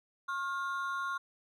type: ring-modulated tone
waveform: triangle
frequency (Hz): 1247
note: D#6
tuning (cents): +3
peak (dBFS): -28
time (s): 0.28-1.18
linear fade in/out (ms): 10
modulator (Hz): 161
effects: none